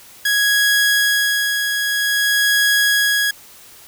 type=tone with tremolo; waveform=sawtooth; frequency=1661.2 Hz; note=G#6; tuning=in tune; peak=-9 dBFS; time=0.25-3.31 s; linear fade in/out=5 ms; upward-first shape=sine; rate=0.51 Hz; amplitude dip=45%; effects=white hiss -43 dBFS RMS until 3.87 s